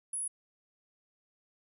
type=tone; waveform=sine; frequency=10270 Hz; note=E9; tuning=46 cents flat; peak=-33 dBFS; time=0.13-0.28 s; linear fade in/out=5 ms; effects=none